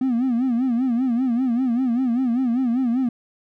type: tone with vibrato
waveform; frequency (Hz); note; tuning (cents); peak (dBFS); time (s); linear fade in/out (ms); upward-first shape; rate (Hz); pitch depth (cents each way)
triangle; 247.2; B3; +2; -15; 0.01-3.09; 5; sine; 5.1; 130
effects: tanh soft clip ceiling -12 dBFS